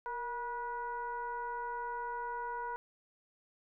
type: tone with frequency modulation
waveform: sine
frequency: 965 Hz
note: B5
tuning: 40 cents flat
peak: -36 dBFS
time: 0.06-2.76 s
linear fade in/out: 0 ms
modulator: 496 Hz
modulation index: 0.81
effects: none